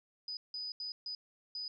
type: tone bursts at uneven times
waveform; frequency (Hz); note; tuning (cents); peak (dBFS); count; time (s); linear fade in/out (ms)
sine; 4978; D#8; 0; -38; 5; 0.28-0.37 / 0.54-0.72 / 0.8-0.92 / 1.06-1.15 / 1.55-1.68; 2
effects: none